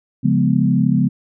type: chord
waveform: sine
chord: C# dominant seventh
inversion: none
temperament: equal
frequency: 138.59 / 174.61 / 207.7 / 246.9 Hz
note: C#3 / E#3 / G#3 / B3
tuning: 0 / 0 / 0 / 0 cents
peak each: -18 dBFS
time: 0.23-1.09 s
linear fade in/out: 20 ms
effects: none